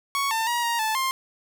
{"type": "tone with pitch steps", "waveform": "sawtooth", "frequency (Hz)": [1112, 896, 953, 938, 875, 1057], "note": ["C#6", "A5", "A#5", "A#5", "A5", "C6"], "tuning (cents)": [5, 31, 38, 11, -10, 17], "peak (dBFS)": -19, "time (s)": [0.15, 1.11], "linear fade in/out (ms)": 0, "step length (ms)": 160, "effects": []}